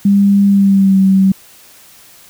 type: tone with pitch glide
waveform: sine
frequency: 200 to 191.96 Hz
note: G3 to G3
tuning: +35 to -36 cents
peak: -6 dBFS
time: 0.05-1.32 s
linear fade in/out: 5 ms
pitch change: -71 cents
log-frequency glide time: 0.47-0.99 s
effects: white hiss -42 dBFS RMS until 2.29 s